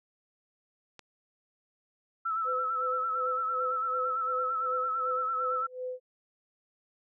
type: click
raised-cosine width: 0.2 ms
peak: -29 dBFS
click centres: 0.993 s
type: tone with vibrato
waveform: sine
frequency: 1318.5 Hz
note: E6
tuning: in tune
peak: -28 dBFS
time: 2.25-5.67 s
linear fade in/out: 10 ms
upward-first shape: sine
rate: 8.9 Hz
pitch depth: 50 cents each way
type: tone with tremolo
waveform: sine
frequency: 506 Hz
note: B4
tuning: 42 cents sharp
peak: -32 dBFS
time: 2.44-6 s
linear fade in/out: 50 ms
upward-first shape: sine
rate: 2.7 Hz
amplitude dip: 90%
effects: none